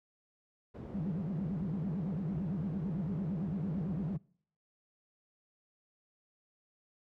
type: low-pass noise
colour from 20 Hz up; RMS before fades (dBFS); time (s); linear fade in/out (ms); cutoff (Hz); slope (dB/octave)
white; -44; 0.74-4.17; 10; 290; 12
type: tone with vibrato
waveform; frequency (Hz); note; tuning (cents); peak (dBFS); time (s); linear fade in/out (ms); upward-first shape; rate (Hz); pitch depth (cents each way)
sine; 174.7; F3; +1; -33; 0.94-4.18; 10; sine; 8.9; 280
effects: noise-tail reverb RT60 0.6 s tail -25 dB re dry + high-pass 60 Hz 12 dB/octave

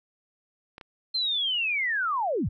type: clicks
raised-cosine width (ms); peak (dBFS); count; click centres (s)
0.3; -26; 2; 0.781 / 0.812
type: linear sweep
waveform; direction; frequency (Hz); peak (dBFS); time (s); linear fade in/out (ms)
sine; down; 4186 to 53.4; -24; 1.14-2.49; 10
effects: none

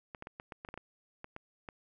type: clicks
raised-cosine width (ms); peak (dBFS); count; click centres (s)
0.5; -28; 12; 0.148 / 0.224 / 0.271 / 0.399 / 0.522 / 0.649 / 0.688 / 0.741 / 0.776 / 1.244 / 1.364 / 1.688
effects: none

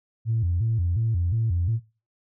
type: tone with vibrato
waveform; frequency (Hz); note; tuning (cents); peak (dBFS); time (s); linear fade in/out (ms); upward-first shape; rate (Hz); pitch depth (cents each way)
sine; 99.1; G2; +19; -20; 0.25-1.8; 50; square; 2.8; 230
effects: noise-tail reverb RT60 0.3 s tail -18 dB re dry + tanh soft clip ceiling -16 dBFS

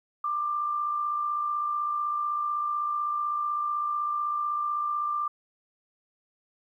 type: tone with amplitude modulation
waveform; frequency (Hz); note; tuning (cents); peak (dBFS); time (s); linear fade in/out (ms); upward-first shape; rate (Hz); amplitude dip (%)
sine; 1187; D6; +18; -24; 0.24-5.28; 5; sine; 55.9; 40
effects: 11-bit

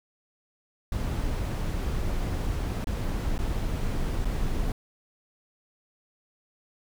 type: noise with dropouts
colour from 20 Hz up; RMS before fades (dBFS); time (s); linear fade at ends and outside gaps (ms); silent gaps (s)
brown; -28; 0.92-4.72; 2; 2.844-2.87 / 3.38-3.389 / 4.248-4.253
effects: none

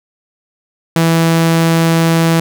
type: tone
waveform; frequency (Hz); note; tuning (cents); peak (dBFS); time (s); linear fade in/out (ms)
sawtooth; 164.81; E3; 0; -5; 0.96-2.4; 2
effects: none

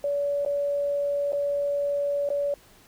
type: tone with dropouts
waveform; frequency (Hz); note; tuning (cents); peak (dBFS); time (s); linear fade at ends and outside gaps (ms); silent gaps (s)
sine; 571; D5; -49; -23; 0.04-2.54; 2; 0.45-0.461 / 1.322-1.331 / 2.29-2.302
effects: pink hiss -55 dBFS RMS until 2.87 s

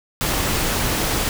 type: noise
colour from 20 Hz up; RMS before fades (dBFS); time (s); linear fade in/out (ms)
pink; -21; 0.21-1.29; 0
effects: none

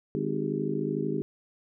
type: harmonic tone with a mistuned harmonic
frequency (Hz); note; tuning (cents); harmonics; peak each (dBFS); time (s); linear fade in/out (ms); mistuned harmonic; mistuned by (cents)
51.3; G#1; -21; 3 / 4 / 5 / 6 / 7 / 8; -34 / -34 / -34 / -34 / -34 / -34; 0.15-1.22; 0; 7; +87
effects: none

